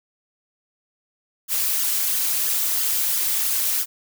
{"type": "noise with flanger", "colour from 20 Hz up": "blue", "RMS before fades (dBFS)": -22, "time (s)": [1.48, 3.86], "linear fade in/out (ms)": 50, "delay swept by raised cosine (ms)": [0.59, 5.09], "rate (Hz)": 3, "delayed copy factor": 0.75, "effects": []}